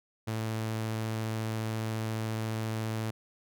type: tone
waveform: sawtooth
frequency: 110.7 Hz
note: A2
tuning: 11 cents sharp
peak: -27 dBFS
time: 0.27-3.11 s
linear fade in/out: 10 ms
effects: none